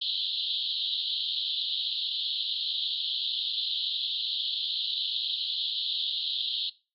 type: band-pass noise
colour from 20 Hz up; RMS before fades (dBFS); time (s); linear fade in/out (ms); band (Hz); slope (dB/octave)
white; -31; 0.01-6.7; 10; 3100 to 4200; 96
effects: noise-tail reverb RT60 0.3 s tail -19 dB re dry